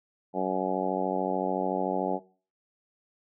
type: harmonic tone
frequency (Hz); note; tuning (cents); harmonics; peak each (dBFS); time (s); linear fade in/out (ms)
93.6; F#2; +20; 2 / 3 / 4 / 5 / 6 / 7 / 8 / 9; -34 / -34 / -34 / -34 / -34 / -34 / -34 / -34; 0.33-2.2; 50
effects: noise-tail reverb RT60 0.4 s tail -20 dB re dry